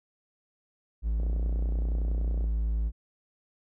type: tone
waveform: triangle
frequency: 55 Hz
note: A1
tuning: in tune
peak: -23 dBFS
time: 1.02-2.92 s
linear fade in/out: 50 ms
type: click train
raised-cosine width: 2 ms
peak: -29 dBFS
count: 39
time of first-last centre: 1.2-2.442 s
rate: 30.6 Hz
effects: none